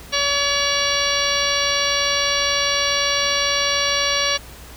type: harmonic tone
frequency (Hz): 568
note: C#5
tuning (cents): +42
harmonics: 1 / 2 / 3 / 4 / 5 / 6 / 7 / 8 / 10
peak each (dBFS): -26 / -26 / -26 / -26 / -26 / -26 / -26 / -26 / -26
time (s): 0.12-4.38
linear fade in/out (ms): 20
effects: added 60 Hz sine -41 dBFS peak until 4.76 s + pink hiss -41 dBFS RMS until 4.76 s